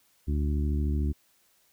harmonic tone, 73.42 Hz, D2, in tune, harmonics 1 / 2 / 3 / 4 / 5, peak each -25 / -35 / -35 / -37 / -42 dBFS, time 0.27-1.13 s, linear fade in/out 20 ms, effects white hiss -66 dBFS RMS until 1.72 s

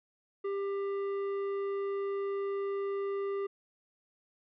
sine tone with tanh clipping, 396.7 Hz, G4, 21 cents sharp, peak -33 dBFS, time 0.44-3.47 s, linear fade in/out 10 ms, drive 10 dB, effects none

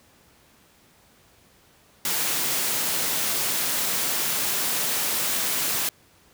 white high-pass noise, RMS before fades -25 dBFS, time 2.05-5.89 s, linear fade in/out 2 ms, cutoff 110 Hz, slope 24 dB/octave, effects pink hiss -57 dBFS RMS until 6.33 s + high-pass 60 Hz 12 dB/octave

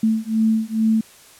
sine beating tone pair, 220 / 222.3 Hz, A3 / A3, 0 / +18 cents, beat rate 2.3 Hz, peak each -19 dBFS, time 0.03-1.01 s, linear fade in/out 5 ms, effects white hiss -47 dBFS RMS until 1.39 s + low-pass 12000 Hz 12 dB/octave

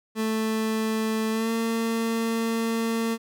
30% pulse tone with pitch glide, 220 to 227.4 Hz, A3 to A#3, 0 to -43 cents, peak -21 dBFS, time 0.15-3.18 s, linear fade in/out 50 ms, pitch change +57 cents, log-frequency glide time 1.31-1.51 s, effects none

